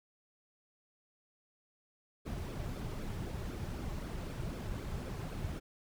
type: noise with flanger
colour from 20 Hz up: brown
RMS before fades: -40 dBFS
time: 2.25-5.6 s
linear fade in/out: 20 ms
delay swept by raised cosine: 1 to 4.3 ms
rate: 3.9 Hz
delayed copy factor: -0.6
effects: none